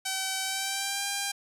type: tone with pitch glide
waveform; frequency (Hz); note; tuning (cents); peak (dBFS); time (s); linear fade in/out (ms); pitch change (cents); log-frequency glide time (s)
5% pulse; 765 to 799.3; G5 to G5; -42 to +33; -17; 0.05-1.32; 10; +75; 0.43-1.05
effects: none